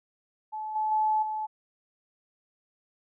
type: tone with level steps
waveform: sine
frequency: 863 Hz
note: A5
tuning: 34 cents flat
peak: -32 / -25 / -22 / -29 dBFS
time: 0.52-1.47 s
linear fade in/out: 20 ms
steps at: 0.75 / 0.91 / 1.22 s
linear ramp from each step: 10 ms
effects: none